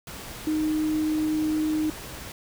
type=tone in noise; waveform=sine; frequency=309.5 Hz; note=D#4; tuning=9 cents flat; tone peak=-22 dBFS; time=0.47-1.9 s; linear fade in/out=2 ms; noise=pink; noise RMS=-39 dBFS; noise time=0.07-2.32 s; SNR=+14 dB; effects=none